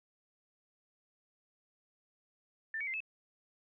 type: tone with pitch steps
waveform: sine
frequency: 1781 / 2256 / 2083 / 2605 Hz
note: A6 / C#7 / C7 / E7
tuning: +21 / +30 / -8 / -21 cents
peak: -35 dBFS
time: 2.74-3.004 s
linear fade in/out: 2 ms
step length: 66 ms
effects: none